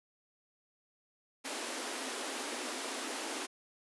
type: high-pass noise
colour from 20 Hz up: pink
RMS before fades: -39 dBFS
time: 1.44-3.47 s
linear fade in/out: 20 ms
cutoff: 240 Hz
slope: 96 dB/octave
effects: resampled to 24000 Hz